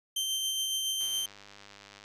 sawtooth tone with tremolo, 3126 Hz, G7, 6 cents flat, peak -25 dBFS, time 0.16-1.26 s, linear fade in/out 5 ms, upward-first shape sine, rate 7.2 Hz, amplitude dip 25%
click train, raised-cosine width 0.2 ms, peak -32 dBFS, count 105, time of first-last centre 1.01-2.04 s, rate 101 Hz
effects resampled to 32000 Hz

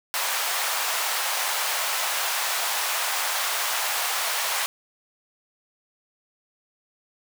pink high-pass noise, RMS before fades -26 dBFS, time 0.14-4.66 s, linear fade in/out 0 ms, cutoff 720 Hz, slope 24 dB/octave, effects none

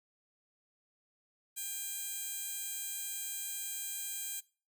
15% pulse tone with high-pass filter, 802 Hz, G5, 39 cents sharp, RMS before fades -40 dBFS, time 1.56-4.41 s, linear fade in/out 20 ms, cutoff 7400 Hz, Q 0.73, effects noise-tail reverb RT60 0.4 s tail -24 dB re dry

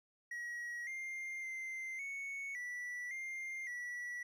triangle tone with pitch steps, 1909 / 2107 / 2084 / 2215 / 1960 / 2107 / 1947 Hz, A#6 / C7 / C7 / C#7 / B6 / C7 / B6, +41 / +12 / -7 / -2 / -14 / +12 / -25 cents, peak -39 dBFS, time 0.31-4.23 s, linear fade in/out 5 ms, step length 560 ms, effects none

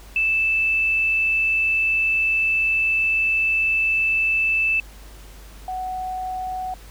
sine tone pair in turn, 2637 / 743.6 Hz, E7 / F#5, 0 / +8 cents, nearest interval octave + minor seventh, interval 2192 cents, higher first, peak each -17 / -25 dBFS, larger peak first, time 0.16-4.8 / 5.68-6.74 s, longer first, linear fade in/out 2 ms, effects added 50 Hz sine -40 dBFS peak until 6.9 s + pink hiss -47 dBFS RMS until 6.9 s

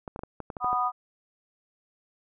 clicks, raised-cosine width 1 ms, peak -22 dBFS, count 9, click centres 0.078 / 0.161 / 0.192 / 0.235 / 0.403 / 0.502 / 0.568 / 0.645 / 0.73 s
sine chord, B major, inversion second, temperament just, 740.8 / 987.8 / 1234.7 Hz, F#5 / B5 / D#6, +2 / 0 / -14 cents, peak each -29 / -30 / -26 dBFS, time 0.6-0.92 s, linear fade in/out 50 ms
effects none

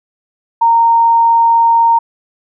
sine tone, 924 Hz, A#5, 16 cents flat, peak -6 dBFS, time 0.61-1.99 s, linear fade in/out 10 ms, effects none

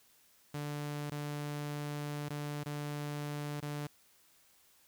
sawtooth tone with dropouts, 146.83 Hz, D3, in tune, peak -33 dBFS, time 0.54-3.87 s, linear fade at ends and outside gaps 5 ms, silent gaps 1.101-1.116 / 2.288-2.302 / 2.636-2.659 / 3.603-3.625 s, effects white hiss -66 dBFS RMS until 4.87 s

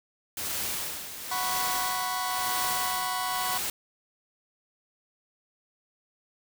white noise with tremolo, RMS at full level -31 dBFS, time 0.37-3.7 s, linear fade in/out 2 ms, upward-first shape sine, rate 0.98 Hz, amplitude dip 65%
sawtooth chord, F# suspended fourth, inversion none, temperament just, 740 / 986.7 / 1110 Hz, F#5 / B5 / C#6, 0 / -2 / +2 cents, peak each -29 dBFS, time 1.31-3.58 s, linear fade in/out 5 ms
effects none

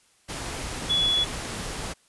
sine tone in noise, 3400 Hz, G#7, 40 cents sharp, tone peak -20 dBFS, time 0.89-1.25 s, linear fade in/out 20 ms, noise pink, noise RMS -33 dBFS, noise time 0.28-1.94 s, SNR +10 dB, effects white hiss -62 dBFS RMS until 2.08 s + resampled to 24000 Hz

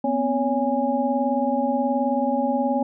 sine tone cluster, 243.5 / 262.2 / 562 / 824 Hz, B3 / C4 / C#5 / G#5, -24 / +4 / +24 / -14 cents, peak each -25 dBFS, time 0.04-2.83 s, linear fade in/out 5 ms, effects none

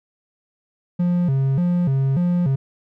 triangle tone with vibrato, 154.3 Hz, D#3, 14 cents flat, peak -14 dBFS, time 0.99-2.56 s, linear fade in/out 10 ms, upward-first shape square, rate 1.7 Hz, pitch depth 230 cents each way, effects none

